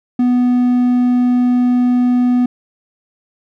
triangle tone, 247 Hz, B3, in tune, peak -8 dBFS, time 0.19-2.46 s, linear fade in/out 5 ms, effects none

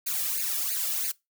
blue noise with flanger, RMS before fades -29 dBFS, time 0.06-1.12 s, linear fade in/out 10 ms, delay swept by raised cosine 0.44 to 1.74 ms, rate 3 Hz, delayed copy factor +0.9, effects noise-tail reverb RT60 0.2 s tail -22 dB re dry

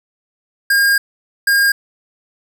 square tone bursts at uneven times, 1617 Hz, G#6, 47 cents flat, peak -11 dBFS, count 2, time 0.7-0.98 / 1.47-1.72 s, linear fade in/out 5 ms, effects none

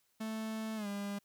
45% pulse tone with pitch glide, 220 to 201.7 Hz, A3 to G3, 0 to +50 cents, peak -37 dBFS, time 0.2-1.19 s, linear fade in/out 10 ms, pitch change -150 cents, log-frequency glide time 0.76-0.87 s, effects white hiss -75 dBFS RMS until 1.24 s

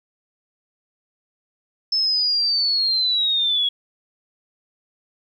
sine linear sweep, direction down, 5274 to 3322 Hz, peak -17 dBFS, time 1.92-3.69 s, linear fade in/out 5 ms, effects 9-bit

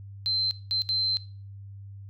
sine tone bursts at uneven times, 4102 Hz, C8, 35 cents flat, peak -24 dBFS, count 3, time 0.26-0.51 / 0.71-0.82 / 0.89-1.17 s, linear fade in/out 0 ms, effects noise-tail reverb RT60 0.4 s tail -18 dB re dry + added 99 Hz sine -40 dBFS peak until 2.09 s

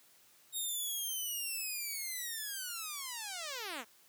5% pulse linear sweep, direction down, 3760 to 203.4 Hz, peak -28 dBFS, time 0.52-3.85 s, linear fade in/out 50 ms, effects white hiss -64 dBFS RMS until 4.08 s + high-pass 100 Hz 12 dB/octave

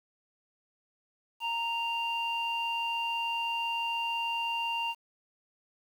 square tone with low-pass filter, 929 Hz, A#5, 6 cents flat, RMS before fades -32 dBFS, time 1.4-4.95 s, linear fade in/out 50 ms, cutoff 2500 Hz, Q 6.6, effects 9-bit

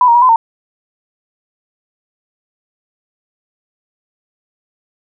sine tone with pitch steps, 995 / 938 / 962 / 1019 / 912 Hz, B5 / A#5 / B5 / C6 / A#5, +13 / +11 / -46 / -46 / -38 cents, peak -5 dBFS, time 0.01-0.36 s, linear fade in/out 2 ms, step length 70 ms, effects none

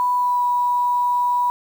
sine tone with pitch glide, 987.8 to 977.6 Hz, B5 to B5, 0 to -18 cents, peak -16 dBFS, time 0-1.5 s, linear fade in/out 0 ms, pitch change -18 cents, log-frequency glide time 0.15-0.46 s, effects 7-bit

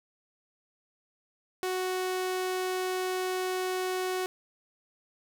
sawtooth tone, 370 Hz, F#4, in tune, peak -25 dBFS, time 1.63-4.26 s, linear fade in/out 0 ms, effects none

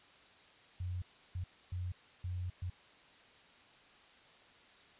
sine tone bursts at uneven times, 89.9 Hz, F#2, 49 cents flat, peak -36 dBFS, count 5, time 0.8-1.02 / 1.35-1.44 / 1.72-1.92 / 2.24-2.5 / 2.62-2.7 s, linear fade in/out 5 ms, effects white hiss -61 dBFS RMS until 4.99 s + resampled to 8000 Hz

